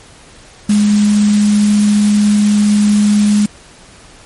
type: tone in noise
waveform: sine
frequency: 207.7 Hz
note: G#3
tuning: in tune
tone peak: -7 dBFS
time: 0.69-3.46 s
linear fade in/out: 5 ms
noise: white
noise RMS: -24 dBFS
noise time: 0.69-3.46 s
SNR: +14 dB
effects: pink hiss -40 dBFS RMS until 4.25 s + MP3 48 kbps